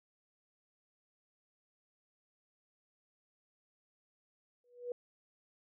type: tone with exponential growth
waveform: sine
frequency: 487.3 Hz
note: B4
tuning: 23 cents flat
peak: -33 dBFS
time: 4.64-4.92 s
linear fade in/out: 2 ms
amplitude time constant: 60 ms
effects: none

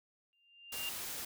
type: tone with exponential growth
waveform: sine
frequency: 2794 Hz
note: F7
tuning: in tune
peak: -35 dBFS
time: 0.33-0.89 s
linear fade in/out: 0 ms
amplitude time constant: 120 ms
type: noise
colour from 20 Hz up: white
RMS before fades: -42 dBFS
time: 0.72-1.25 s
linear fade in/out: 5 ms
effects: none

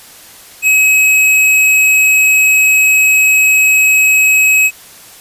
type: tone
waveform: square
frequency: 2555 Hz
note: D#7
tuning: 45 cents sharp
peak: -7 dBFS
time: 0.62-4.71 s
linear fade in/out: 50 ms
effects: white hiss -37 dBFS RMS until 5.2 s + resampled to 32000 Hz

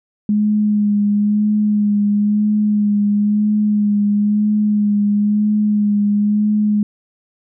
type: tone with vibrato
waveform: sine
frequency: 208.1 Hz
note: G#3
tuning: 4 cents sharp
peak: -12 dBFS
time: 0.29-6.83 s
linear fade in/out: 2 ms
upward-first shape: sine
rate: 1 Hz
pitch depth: 24 cents each way
effects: none

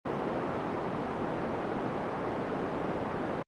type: band-pass noise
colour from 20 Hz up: pink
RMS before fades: -33 dBFS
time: 0.05-3.43 s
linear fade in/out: 10 ms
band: 200 to 1100 Hz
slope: 12 dB/octave
effects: Opus 32 kbps

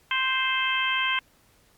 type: harmonic tone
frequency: 523.3 Hz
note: C5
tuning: in tune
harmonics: 2 / 3 / 4 / 5 / 6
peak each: -29 / -29 / -29 / -29 / -29 dBFS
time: 0.11-1.19 s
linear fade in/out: 2 ms
effects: pink hiss -61 dBFS RMS until 1.77 s + Opus 48 kbps

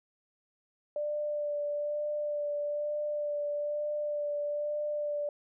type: tone with vibrato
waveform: sine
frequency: 590 Hz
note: D5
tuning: 8 cents sharp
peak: -30 dBFS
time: 0.96-5.29 s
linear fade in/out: 2 ms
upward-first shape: sine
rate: 1.1 Hz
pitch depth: 16 cents each way
effects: none

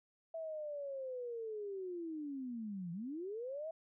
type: linear two-way sweep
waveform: sine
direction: down then up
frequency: 659.3 to 164.81 to 659.3 Hz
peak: -40 dBFS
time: 0.34-3.71 s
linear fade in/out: 5 ms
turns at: 2.92 s
effects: none

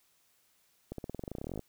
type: accelerating click train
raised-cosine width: 2 ms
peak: -25 dBFS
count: 20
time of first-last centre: 0.92-1.593 s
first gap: 63 ms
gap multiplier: 0.93
effects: white hiss -70 dBFS RMS until 1.68 s

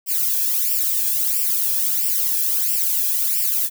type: noise with flanger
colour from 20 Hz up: violet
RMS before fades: -20 dBFS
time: 0.06-3.7 s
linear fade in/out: 50 ms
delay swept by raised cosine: 0.38 to 1.22 ms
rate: 1.5 Hz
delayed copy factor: +0.85
effects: none

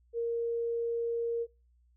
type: tone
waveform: sine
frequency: 466.2 Hz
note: A#4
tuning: in tune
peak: -29 dBFS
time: 0.13-1.47 s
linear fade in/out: 50 ms
effects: noise-tail reverb RT60 0.3 s tail -26 dB re dry + added 60 Hz sine -63 dBFS peak until 1.96 s

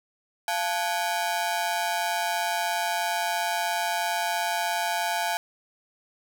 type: ring-modulated tone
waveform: sawtooth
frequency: 784 Hz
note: G5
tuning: in tune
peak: -18 dBFS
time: 0.48-5.37 s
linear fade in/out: 0 ms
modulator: 91.5 Hz
effects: none

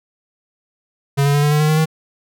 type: tone with pitch steps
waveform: square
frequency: 140 / 142.45 / 144.94 / 147.47 / 150.05 / 152.67 / 155.34 / 158.06 Hz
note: C#3 / C#3 / D3 / D3 / D3 / D#3 / D#3 / D#3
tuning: +18 / +48 / -22 / +8 / +38 / -33 / -2 / +28 cents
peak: -13 dBFS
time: 1.17-1.858 s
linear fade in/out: 20 ms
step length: 86 ms
effects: none

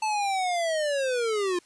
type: linear sweep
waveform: square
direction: down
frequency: 880 to 345.3 Hz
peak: -25 dBFS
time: 0.02-1.59 s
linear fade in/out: 5 ms
effects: white hiss -59 dBFS RMS until 1.65 s + resampled to 22050 Hz

